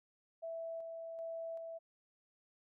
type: tone with tremolo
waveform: sine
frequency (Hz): 659.3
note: E5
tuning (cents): 0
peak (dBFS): -40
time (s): 0.42-1.79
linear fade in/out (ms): 20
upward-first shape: square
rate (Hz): 1.3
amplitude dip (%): 30
effects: none